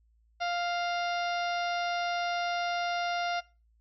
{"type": "harmonic tone with a mistuned harmonic", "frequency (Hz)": 698.5, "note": "F5", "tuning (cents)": 0, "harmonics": [1, 2, 3, 4, 5, 6, 7, 8], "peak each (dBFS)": [-30, -36, -40, -42, -44, -46, -47, -48], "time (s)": [0.4, 3.41], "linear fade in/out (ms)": 20, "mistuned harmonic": 5, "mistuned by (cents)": 49, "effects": ["noise-tail reverb RT60 0.3 s tail -20 dB re dry", "added 56 Hz sine -63 dBFS peak until 3.8 s"]}